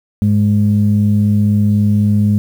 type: tone pair together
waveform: sine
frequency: 103.83 / 207.7 Hz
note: G#2 / G#3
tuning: 0 / 0 cents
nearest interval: octave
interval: 1200 cents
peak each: -11 dBFS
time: 0.22-2.38 s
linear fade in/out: 0 ms
effects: tanh soft clip ceiling -3 dBFS + 7-bit